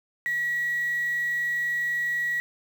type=tone with quantisation; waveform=sine; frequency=1924 Hz; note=B6; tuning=46 cents flat; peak=-24 dBFS; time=0.26-2.4 s; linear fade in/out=0 ms; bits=7; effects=none